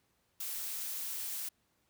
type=noise; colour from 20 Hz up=blue; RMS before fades=-39 dBFS; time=0.4-1.49 s; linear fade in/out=5 ms; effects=pink hiss -75 dBFS RMS until 1.89 s + high-pass 60 Hz 12 dB/octave